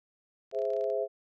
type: clicks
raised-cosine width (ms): 0.2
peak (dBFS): -37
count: 11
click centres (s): 0.514 / 0.548 / 0.589 / 0.619 / 0.653 / 0.704 / 0.735 / 0.766 / 0.81 / 0.841 / 0.901
type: chord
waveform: sine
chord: Ab augmented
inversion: none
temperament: equal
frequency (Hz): 415.3 / 523.3 / 659.3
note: Ab4 / C5 / E5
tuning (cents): 0 / 0 / 0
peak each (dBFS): -32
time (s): 0.52-1.08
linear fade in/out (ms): 50
effects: none